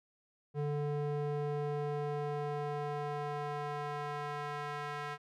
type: tone with band-pass filter sweep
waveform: square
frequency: 146.6 Hz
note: D3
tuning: 3 cents flat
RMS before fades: -37 dBFS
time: 0.54-5.18 s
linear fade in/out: 50 ms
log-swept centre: 330 to 1400 Hz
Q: 1.1
effects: none